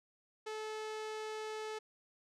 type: tone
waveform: sawtooth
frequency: 433.2 Hz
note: A4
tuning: 27 cents flat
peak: -36 dBFS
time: 0.46-1.79 s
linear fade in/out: 10 ms
effects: low-pass 7000 Hz 12 dB/octave